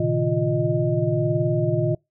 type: tone cluster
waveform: sine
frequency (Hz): 116.8 / 135.2 / 156.5 / 349.9 / 620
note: A#2 / C#3 / D#3 / F4 / D#5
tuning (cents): +4 / -43 / +10 / +3 / -6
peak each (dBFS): -25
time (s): 0-1.95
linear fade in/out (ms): 5
effects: noise-tail reverb RT60 0.2 s tail -26 dB re dry